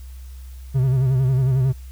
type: tone with vibrato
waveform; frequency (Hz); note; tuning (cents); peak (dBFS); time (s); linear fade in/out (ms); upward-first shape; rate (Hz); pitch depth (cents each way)
triangle; 130.81; C3; 0; -13; 0.74-1.73; 20; sine; 11; 72
effects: added 64 Hz sine -34 dBFS peak until 1.91 s + white hiss -53 dBFS RMS until 1.91 s